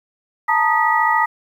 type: tone cluster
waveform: sine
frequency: 877 / 931 / 1241 / 1940 Hz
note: A5 / A#5 / D#6 / B6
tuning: -6 / -2 / -5 / -31 cents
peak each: -19 dBFS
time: 0.48-1.26 s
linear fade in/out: 10 ms
effects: 8-bit